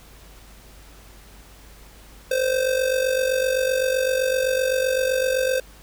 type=tone with amplitude modulation; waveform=square; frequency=519 Hz; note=C5; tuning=14 cents flat; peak=-17 dBFS; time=2.31-5.6 s; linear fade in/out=5 ms; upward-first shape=sine; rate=47.8 Hz; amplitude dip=65%; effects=added 50 Hz sine -46 dBFS peak until 5.82 s + pink hiss -49 dBFS RMS until 5.82 s